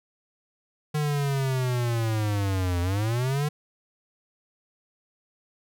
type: linear two-way sweep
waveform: square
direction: down then up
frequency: 151.8 to 86.2 to 151.8 Hz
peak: -24 dBFS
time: 0.94-3.49 s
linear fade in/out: 10 ms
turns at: 2.81 s
effects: none